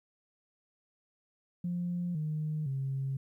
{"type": "tone with pitch steps", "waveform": "sine", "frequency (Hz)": [175.6, 153.8, 135.3], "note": ["F3", "D#3", "C#3"], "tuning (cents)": [10, -20, -42], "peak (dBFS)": -30, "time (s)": [1.64, 3.17], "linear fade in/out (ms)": 5, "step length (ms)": 510, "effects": ["tanh soft clip ceiling -26 dBFS", "12-bit"]}